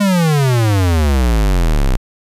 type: exponential sweep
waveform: square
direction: down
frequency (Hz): 207.7 to 30.28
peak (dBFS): -11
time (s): 0-1.97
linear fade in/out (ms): 10
effects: resampled to 32000 Hz